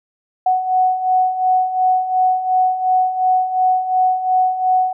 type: beating tone pair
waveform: sine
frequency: 740 / 742.8 Hz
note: F#5 / F#5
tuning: 0 / +7 cents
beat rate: 2.8 Hz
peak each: -20 / -14 dBFS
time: 0.46-4.93 s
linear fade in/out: 5 ms
effects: none